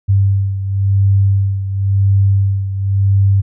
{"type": "beating tone pair", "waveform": "sine", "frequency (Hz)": [98.1, 99.05], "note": ["G2", "G2"], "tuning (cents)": [2, 18], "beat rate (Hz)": 0.95, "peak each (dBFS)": [-11, -17], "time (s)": [0.08, 3.42], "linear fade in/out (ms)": 20, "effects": []}